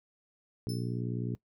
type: harmonic tone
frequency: 59.9 Hz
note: A#1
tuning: 48 cents sharp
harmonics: 2 / 3 / 4 / 5 / 6 / 7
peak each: -34 / -38 / -40 / -42 / -44 / -45 dBFS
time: 0.67-1.35 s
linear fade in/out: 0 ms
type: tone with exponential decay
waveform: sawtooth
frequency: 5274 Hz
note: E8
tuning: in tune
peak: -37 dBFS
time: 0.69-1.01 s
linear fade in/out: 2 ms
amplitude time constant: 69 ms
effects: noise-tail reverb RT60 0.1 s tail -20 dB re dry